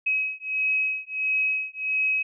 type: beating tone pair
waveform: sine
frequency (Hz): 2548 / 2549.5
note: D#7 / D#7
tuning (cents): +41 / +42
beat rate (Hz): 1.5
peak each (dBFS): -26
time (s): 0.06-2.23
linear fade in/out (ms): 10
effects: none